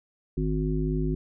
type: harmonic tone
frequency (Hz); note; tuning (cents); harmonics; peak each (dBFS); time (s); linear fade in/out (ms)
51.91; G#1; 0; 1 / 3 / 5 / 7; -28 / -28 / -31 / -32; 0.37-1.15; 5
effects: none